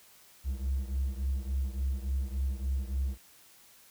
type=beating tone pair; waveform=triangle; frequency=65.4 / 68.9 Hz; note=C2 / C#2; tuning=0 / -10 cents; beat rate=3.5 Hz; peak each=-28 / -31 dBFS; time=0.44-3.18 s; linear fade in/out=50 ms; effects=tanh soft clip ceiling -23 dBFS + white hiss -58 dBFS RMS until 3.9 s